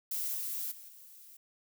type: noise with level steps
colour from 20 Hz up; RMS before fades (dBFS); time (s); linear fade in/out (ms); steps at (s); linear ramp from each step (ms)
violet; -35 / -37 / -50 / -54; 0.11-1.37; 5; 0.34 / 0.71 / 0.88; 10
effects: none